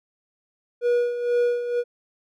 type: tone with tremolo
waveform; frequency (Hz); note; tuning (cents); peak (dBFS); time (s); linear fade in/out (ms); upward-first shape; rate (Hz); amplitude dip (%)
triangle; 482.5; B4; -40; -15; 0.81-1.84; 50; sine; 2.1; 65
effects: none